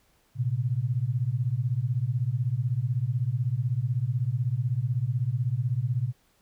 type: beating tone pair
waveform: sine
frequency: 115.1 / 131.1 Hz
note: A#2 / C3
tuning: -22 / +4 cents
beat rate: 16 Hz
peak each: -27 dBFS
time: 0.35-6.13 s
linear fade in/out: 50 ms
effects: pink hiss -66 dBFS RMS until 6.41 s